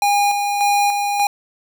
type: tone with tremolo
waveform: square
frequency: 814 Hz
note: G#5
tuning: 35 cents flat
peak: -14 dBFS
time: 0.02-1.27 s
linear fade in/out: 2 ms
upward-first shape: square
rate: 1.7 Hz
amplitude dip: 40%
effects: none